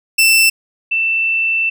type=tone pair in turn; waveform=sawtooth / sine; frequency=2669 / 2669 Hz; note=E7 / E7; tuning=+21 / +21 cents; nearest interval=unison; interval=0 cents; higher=neither; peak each=-5 / -13 dBFS; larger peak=first; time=0.18-0.5 / 0.91-1.7 s; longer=second; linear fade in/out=10 ms; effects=none